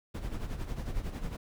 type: noise with tremolo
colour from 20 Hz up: brown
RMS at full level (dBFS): -33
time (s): 0.14-1.37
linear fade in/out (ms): 10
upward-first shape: sine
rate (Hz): 11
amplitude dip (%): 65
effects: none